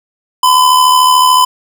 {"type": "tone with amplitude modulation", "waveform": "square", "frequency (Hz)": 1012, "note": "B5", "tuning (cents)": 42, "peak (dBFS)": -4, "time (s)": [0.43, 1.45], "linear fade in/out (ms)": 5, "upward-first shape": "sine", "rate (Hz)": 73.6, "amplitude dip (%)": 45, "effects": []}